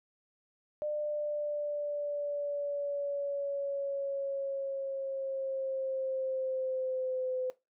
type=exponential sweep; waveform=sine; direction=down; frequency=600 to 510 Hz; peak=-31 dBFS; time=0.82-7.5 s; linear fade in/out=0 ms; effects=noise-tail reverb RT60 0.2 s tail -17 dB re dry